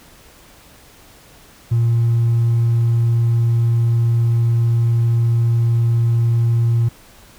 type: tone with hard clipping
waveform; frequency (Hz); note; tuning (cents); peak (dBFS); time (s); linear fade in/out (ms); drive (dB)
triangle; 116.54; A#2; 0; -12; 1.71-6.89; 10; 2
effects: pink hiss -46 dBFS RMS until 7.38 s